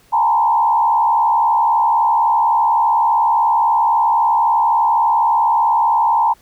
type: tone with frequency modulation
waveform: sine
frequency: 912 Hz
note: A#5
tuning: 38 cents flat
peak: -11 dBFS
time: 0.12-6.34 s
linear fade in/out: 20 ms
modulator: 71.8 Hz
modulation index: 1.1
effects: pink hiss -52 dBFS RMS until 6.41 s